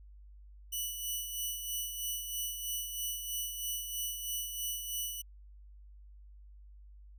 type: tone with tremolo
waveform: 5% pulse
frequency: 2960 Hz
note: F#7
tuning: in tune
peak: -25 dBFS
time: 0.72-5.22 s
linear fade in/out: 10 ms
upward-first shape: sine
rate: 3.1 Hz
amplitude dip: 50%
effects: added 50 Hz sine -51 dBFS peak until 7.18 s

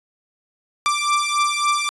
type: beating tone pair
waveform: sawtooth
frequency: 1174.7 / 1178.3 Hz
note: D6 / D6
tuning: 0 / +5 cents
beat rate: 3.6 Hz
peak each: -17 dBFS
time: 0.86-1.89 s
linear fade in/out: 0 ms
effects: resampled to 24000 Hz

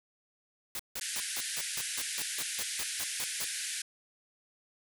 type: noise bursts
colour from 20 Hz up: white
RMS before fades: -37 dBFS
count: 14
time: 0.75-3.446 s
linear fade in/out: 2 ms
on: 44 ms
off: 160 ms
type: band-pass noise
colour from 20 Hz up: white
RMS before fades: -37 dBFS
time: 1.01-3.82 s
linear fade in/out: 5 ms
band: 1500 to 11000 Hz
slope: 96 dB/octave
effects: none

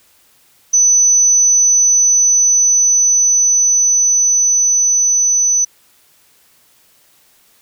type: tone with level ramp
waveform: sine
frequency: 6000 Hz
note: F#8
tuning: 23 cents sharp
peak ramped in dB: -7 to -10 dBFS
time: 0.73-5.65 s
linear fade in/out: 10 ms
effects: white hiss -52 dBFS RMS until 7.61 s

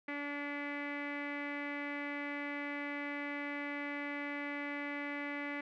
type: tone with low-pass filter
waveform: sawtooth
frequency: 287.9 Hz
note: D4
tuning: 34 cents flat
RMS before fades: -40 dBFS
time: 0.08-5.61 s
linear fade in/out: 5 ms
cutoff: 2100 Hz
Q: 6.6
effects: none

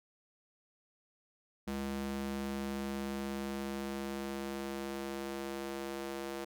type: tone with high-pass filter sweep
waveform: square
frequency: 68.6 Hz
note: C#2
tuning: 17 cents flat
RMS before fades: -39 dBFS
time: 1.67-6.45 s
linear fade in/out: 10 ms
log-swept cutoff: 170 to 360 Hz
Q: 1.5
effects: none

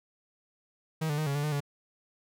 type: tone with pitch steps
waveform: 45% pulse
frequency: 158.6 / 147.4 / 154.9 / 140.1 / 145.3 / 151.1 / 143 Hz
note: D#3 / D3 / D#3 / C#3 / D3 / D3 / D3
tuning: +33 / +7 / -7 / +19 / -18 / +50 / -46 cents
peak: -28 dBFS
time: 1.01-1.605 s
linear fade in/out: 10 ms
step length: 85 ms
effects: none

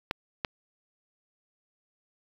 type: clicks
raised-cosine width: 0.3 ms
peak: -12 dBFS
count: 2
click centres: 0.111 / 0.448 s
effects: 7-bit

